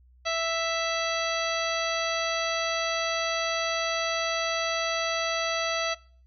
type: harmonic tone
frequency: 660 Hz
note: E5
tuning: 2 cents sharp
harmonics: 1 / 2 / 3 / 4 / 5 / 6 / 7 / 9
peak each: -29 / -32 / -34 / -35 / -36 / -37 / -37 / -39 dBFS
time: 0.25-5.95 s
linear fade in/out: 20 ms
effects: noise-tail reverb RT60 0.5 s tail -23 dB re dry + added 62 Hz sine -54 dBFS peak until 6.26 s